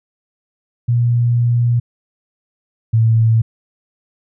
sine tone pair in turn, 119.6 / 112.89 Hz, A#2 / A2, +45 / +45 cents, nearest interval minor second, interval 100 cents, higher first, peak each -11 / -9 dBFS, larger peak second, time 0.88-1.8 / 2.93-3.42 s, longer first, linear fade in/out 10 ms, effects none

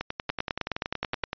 two click trains, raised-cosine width 0.3 ms, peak -11 / -14 dBFS, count 10 / 15, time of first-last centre 0.3-1.238 / 0.01-1.331 s, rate 9.59 / 10.6 Hz, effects resampled to 11025 Hz

